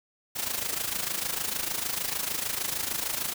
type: noise with amplitude modulation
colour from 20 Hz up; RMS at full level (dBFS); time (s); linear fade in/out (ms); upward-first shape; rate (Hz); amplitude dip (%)
white; -28; 0.35-3.34; 20; sine; 26.6; 70
effects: none